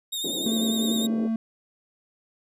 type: tone with vibrato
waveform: sawtooth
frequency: 3685 Hz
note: A#7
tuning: 21 cents flat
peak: -25 dBFS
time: 0.12-1.07 s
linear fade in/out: 10 ms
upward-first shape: sine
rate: 10 Hz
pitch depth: 47 cents each way
type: band-pass noise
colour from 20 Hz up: pink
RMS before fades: -33 dBFS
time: 0.24-1.28 s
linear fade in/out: 5 ms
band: 250 to 440 Hz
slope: 24 dB/octave
type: tone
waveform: triangle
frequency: 224.4 Hz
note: A3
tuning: 34 cents sharp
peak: -21 dBFS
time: 0.46-1.36 s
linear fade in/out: 2 ms
effects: none